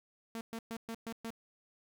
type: tone bursts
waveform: sawtooth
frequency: 227.4 Hz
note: A#3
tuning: 43 cents flat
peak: -35 dBFS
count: 6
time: 0.35-1.304 s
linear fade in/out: 0 ms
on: 59 ms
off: 120 ms
effects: none